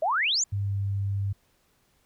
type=exponential sweep; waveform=sine; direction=up; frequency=590 to 7400 Hz; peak=-22 dBFS; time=0.02-0.44 s; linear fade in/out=5 ms
type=tone with pitch glide; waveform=sine; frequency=100 to 99.19 Hz; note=G2 to G2; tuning=+35 to +21 cents; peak=-25 dBFS; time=0.52-1.33 s; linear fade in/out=10 ms; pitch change=-14 cents; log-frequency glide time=0.63-0.76 s
effects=pink hiss -67 dBFS RMS until 2.05 s